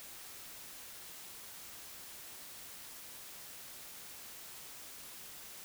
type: silence
effects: white hiss -50 dBFS RMS until 5.64 s